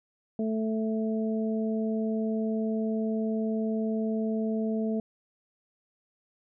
harmonic tone, 220 Hz, A3, in tune, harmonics 1 / 2 / 3, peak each -27 / -33 / -37 dBFS, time 0.39-5 s, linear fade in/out 2 ms, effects none

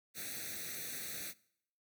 white noise with comb filter, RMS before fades -43 dBFS, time 0.14-1.34 s, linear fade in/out 50 ms, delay 0.49 ms, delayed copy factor +1, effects noise-tail reverb RT60 0.7 s tail -22 dB re dry + high-pass 100 Hz 12 dB/octave

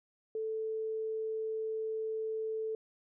sine tone, 440 Hz, A4, in tune, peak -33 dBFS, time 0.35-2.75 s, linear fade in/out 2 ms, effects none

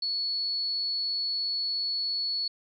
sine tone, 4403 Hz, C#8, 13 cents flat, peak -27 dBFS, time 0.02-2.48 s, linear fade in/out 5 ms, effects none

